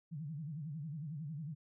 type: tone with vibrato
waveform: sine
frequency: 152 Hz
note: D#3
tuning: 40 cents flat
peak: -40 dBFS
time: 0.11-1.55 s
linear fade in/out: 20 ms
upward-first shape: sine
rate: 11 Hz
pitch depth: 170 cents each way
effects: none